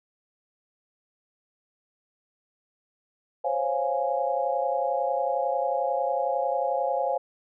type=chord; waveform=sine; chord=Db major seventh; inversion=third; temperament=equal; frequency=523.3 / 554.4 / 698.5 / 830.6 Hz; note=C5 / Db5 / F5 / Ab5; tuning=0 / 0 / 0 / 0 cents; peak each=-29 dBFS; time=3.44-7.18 s; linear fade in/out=10 ms; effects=none